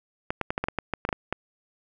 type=clicks; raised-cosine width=0.5 ms; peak=-11 dBFS; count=12; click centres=0.305 / 0.413 / 0.505 / 0.579 / 0.64 / 0.685 / 0.787 / 0.937 / 1.051 / 1.09 / 1.128 / 1.326 s; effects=none